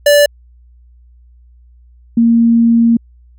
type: tone pair in turn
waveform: square / sine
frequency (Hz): 582 / 231.8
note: D5 / A#3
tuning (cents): -16 / -10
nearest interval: octave + major third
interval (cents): 1594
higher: first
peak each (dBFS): -6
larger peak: neither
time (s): 0.06-0.26 / 2.17-2.97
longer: second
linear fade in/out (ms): 5
effects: added 60 Hz sine -41 dBFS peak until 3.38 s